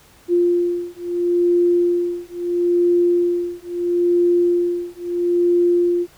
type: beating tone pair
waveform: sine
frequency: 349.2 / 349.95 Hz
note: F4 / F4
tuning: 0 / +4 cents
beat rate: 0.75 Hz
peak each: -18 dBFS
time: 0.28-6.07 s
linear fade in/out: 50 ms
effects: pink hiss -50 dBFS RMS until 6.17 s